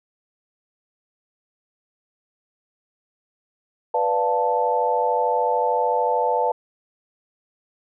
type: chord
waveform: sine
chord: B half-diminished seventh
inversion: none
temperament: equal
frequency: 493.9 / 587.3 / 698.5 / 880 Hz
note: B4 / D5 / F5 / A5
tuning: 0 / 0 / 0 / 0 cents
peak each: -23 / -26 / -26 / -21 dBFS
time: 3.94-6.52 s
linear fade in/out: 5 ms
effects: none